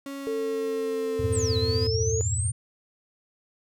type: tone with pitch glide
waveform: 35% pulse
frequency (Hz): 276.9 to 255.4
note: C#4 to C4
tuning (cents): -2 to -42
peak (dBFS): -32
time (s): 0.06-1.87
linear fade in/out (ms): 2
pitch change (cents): -140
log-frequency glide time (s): 0.18-1.66
type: tone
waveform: sine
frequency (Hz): 446.2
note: A4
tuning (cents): +24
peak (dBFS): -26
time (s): 0.27-2.21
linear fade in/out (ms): 0
type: chord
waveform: sine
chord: E diminished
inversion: none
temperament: equal with one note detuned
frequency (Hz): 82.41 / 98 / 113.88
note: E2 / G2 / Bb2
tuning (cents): 0 / 0 / -40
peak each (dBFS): -29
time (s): 1.19-2.52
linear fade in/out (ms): 10
type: exponential two-way sweep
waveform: sine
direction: down then up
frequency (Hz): 9090 to 3919 to 9090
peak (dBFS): -29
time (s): 1.32-2.52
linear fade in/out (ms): 20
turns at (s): 1.57
effects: none